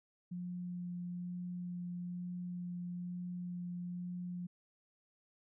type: tone with vibrato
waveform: sine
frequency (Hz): 177.3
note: F3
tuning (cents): +26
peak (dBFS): -39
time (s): 0.31-4.47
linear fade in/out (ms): 10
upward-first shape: sine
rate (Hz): 1.1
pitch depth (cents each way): 9
effects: none